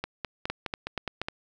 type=two click trains; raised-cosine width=0.3 ms; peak=-15 / -14 dBFS; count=7 / 4; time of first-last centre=0.04-1.285 / 0.5-1.216 s; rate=4.82 / 4.19 Hz; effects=none